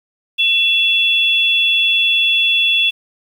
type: tone pair together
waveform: sine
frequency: 2691 / 3410 Hz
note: E7 / G#7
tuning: +35 / +45 cents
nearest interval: major third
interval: 410 cents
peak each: -14 dBFS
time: 0.38-2.91 s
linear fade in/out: 20 ms
effects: 7-bit